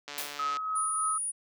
click train, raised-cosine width 0.2 ms, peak -22 dBFS, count 72, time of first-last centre 0.08-0.57 s, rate 145 Hz
white noise with exponential decay, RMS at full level -32 dBFS, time 0.18-0.48 s, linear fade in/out 1 ms, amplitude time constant 64 ms
sine tone with tremolo, 1275 Hz, D#6, 42 cents sharp, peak -27 dBFS, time 0.39-1.18 s, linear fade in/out 5 ms, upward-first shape triangle, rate 3.3 Hz, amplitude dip 45%
sine tone, 9650 Hz, D9, 46 cents sharp, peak -30 dBFS, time 0.75-1.32 s, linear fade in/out 20 ms
effects high-pass 300 Hz 12 dB/octave

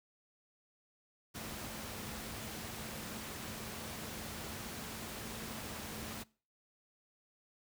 sine tone in noise, 220 Hz, A3, in tune, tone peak -52 dBFS, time 1.34-6.24 s, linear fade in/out 20 ms, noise pink, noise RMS -44 dBFS, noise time 1.34-6.24 s, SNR -11 dB, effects noise-tail reverb RT60 0.4 s tail -23 dB re dry + high-pass 60 Hz 12 dB/octave

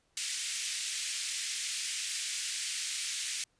white band-pass noise, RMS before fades -36 dBFS, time 0.17-3.44 s, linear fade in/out 2 ms, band 2000 to 9200 Hz, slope 24 dB/octave, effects pink hiss -73 dBFS RMS until 3.59 s + resampled to 22050 Hz

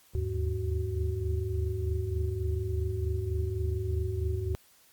sine tone cluster, 74.5 / 77.9 / 102.2 / 374.5 Hz, D2 / D#2 / G#2 / F#4, +25 / +3 / -27 / +21 cents, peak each -38 / -31 / -32 / -36 dBFS, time 0.15-4.55 s, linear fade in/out 0 ms, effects white hiss -61 dBFS RMS until 4.92 s + Opus 48 kbps

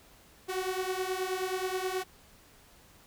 sawtooth beating tone pair, 368.5 / 377.9 Hz, F#4 / F#4, -7 / +37 cents, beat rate 9.4 Hz, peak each -30 dBFS, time 0.48-2.04 s, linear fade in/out 20 ms, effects pink hiss -58 dBFS RMS until 3.06 s

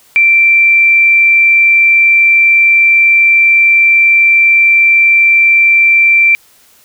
sine tone, 2349 Hz, D7, in tune, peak -4 dBFS, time 0.16-6.35 s, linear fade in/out 0 ms, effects white hiss -46 dBFS RMS until 6.84 s

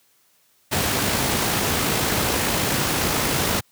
pink noise with amplitude modulation, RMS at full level -20 dBFS, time 0.71-3.61 s, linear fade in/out 20 ms, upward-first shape sine, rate 54.7 Hz, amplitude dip 25%, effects white hiss -61 dBFS RMS until 3.71 s + high-pass 80 Hz 12 dB/octave

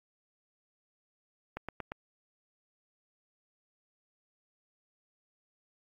click train, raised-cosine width 0.5 ms, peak -22 dBFS, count 4, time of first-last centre 1.57-1.919 s, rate 8.59 Hz, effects AAC 48 kbps

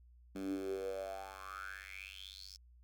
10% pulse tone with high-pass filter sweep, 96 Hz, G2, 36 cents flat, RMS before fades -44 dBFS, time 0.35-2.57 s, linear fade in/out 10 ms, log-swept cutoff 230 to 5300 Hz, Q 8.5, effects added 60 Hz sine -59 dBFS peak until 2.83 s

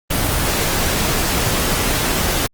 pink noise, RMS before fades -18 dBFS, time 0.1-2.47 s, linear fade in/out 10 ms, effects Opus 24 kbps

